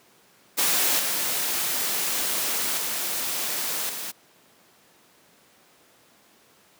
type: noise with level steps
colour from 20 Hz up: white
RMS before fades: -22 / -26 / -28 / -33 dBFS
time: 0.57-4.12 s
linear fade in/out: 20 ms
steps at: 0.99 / 2.77 / 3.89 s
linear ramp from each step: 5 ms
effects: pink hiss -57 dBFS RMS until 6.79 s + high-pass 200 Hz 12 dB/octave